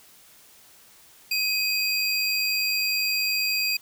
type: tone pair together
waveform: square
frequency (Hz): 2515 / 4748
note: D#7 / D8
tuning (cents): +18 / +18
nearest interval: major seventh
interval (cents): 1100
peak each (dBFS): -26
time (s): 1.31-3.77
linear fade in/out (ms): 5
effects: white hiss -53 dBFS RMS until 3.81 s